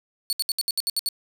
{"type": "tone bursts", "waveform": "sawtooth", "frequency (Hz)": 4435, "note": "C#8", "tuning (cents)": 0, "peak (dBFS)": -19, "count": 9, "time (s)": [0.3, 1.088], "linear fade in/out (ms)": 0, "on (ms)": 28, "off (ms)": 67, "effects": []}